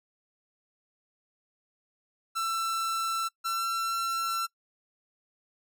45% pulse tone pair in turn, 1337 / 1349.4 Hz, E6 / E6, +24 / +40 cents, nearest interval unison, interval 16 cents, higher second, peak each -28 dBFS, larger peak neither, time 2.35-3.29 / 3.44-4.47 s, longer second, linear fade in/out 20 ms, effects noise-tail reverb RT60 0.1 s tail -22 dB re dry

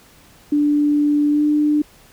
sine tone with pitch glide, 293.7 to 298.3 Hz, D4 to D4, 0 to +27 cents, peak -13 dBFS, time 0.52-1.82 s, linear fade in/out 5 ms, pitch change +27 cents, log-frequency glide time 1.3-1.43 s, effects pink hiss -49 dBFS RMS until 2.12 s

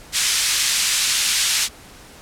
white band-pass noise, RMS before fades -19 dBFS, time 0.12-1.69 s, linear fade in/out 50 ms, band 2100 to 7800 Hz, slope 12 dB/octave, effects pink hiss -43 dBFS RMS until 2.21 s + low-pass 12000 Hz 12 dB/octave

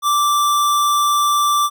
square tone, 1172 Hz, D6, 4 cents flat, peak -14 dBFS, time 0.02-1.7 s, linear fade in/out 50 ms, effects none

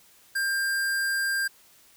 square tone, 1594 Hz, G6, 28 cents sharp, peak -25 dBFS, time 0.35-1.48 s, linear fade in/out 10 ms, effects white hiss -57 dBFS RMS until 1.96 s

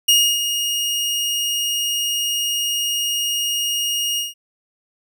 sawtooth tone with ADSR envelope, 2860 Hz, F7, 41 cents sharp, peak -7 dBFS, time 0.08-4.34 s, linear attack 9 ms, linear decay 290 ms, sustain -9 dB, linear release 160 ms, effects none

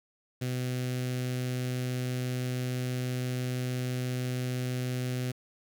sawtooth tone with notch filter, 126.1 Hz, B2, 36 cents sharp, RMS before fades -32 dBFS, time 0.41-5.32 s, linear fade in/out 10 ms, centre 970 Hz, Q 0.86, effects 9-bit

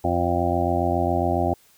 harmonic tone, 87.31 Hz, F2, in tune, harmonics 1 / 2 / 3 / 4 / 6 / 7 / 8 / 9, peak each -26 / -31 / -28 / -27 / -32 / -28 / -26 / -27 dBFS, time 0.04-1.54 s, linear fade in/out 5 ms, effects white hiss -57 dBFS RMS until 1.77 s

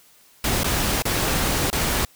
pink noise with dropouts, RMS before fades -22 dBFS, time 0.44-2.05 s, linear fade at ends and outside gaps 2 ms, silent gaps 0.634-0.643 / 1.022-1.053 / 1.702-1.728 s, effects white hiss -54 dBFS RMS until 2.15 s

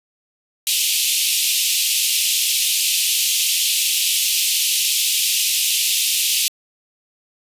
pink high-pass noise, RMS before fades -18 dBFS, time 0.67-6.48 s, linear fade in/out 0 ms, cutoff 2600 Hz, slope 48 dB/octave, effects resampled to 32000 Hz

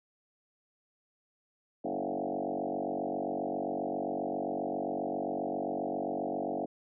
sine tone with frequency modulation, 492.7 Hz, B4, 4 cents flat, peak -31 dBFS, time 1.84-6.66 s, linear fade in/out 10 ms, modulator 47.5 Hz, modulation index 5.5, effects none

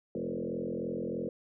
sine tone with frequency modulation, 347.8 Hz, F4, 7 cents flat, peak -32 dBFS, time 0.15-1.29 s, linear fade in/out 2 ms, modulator 43.2 Hz, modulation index 4.2, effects none

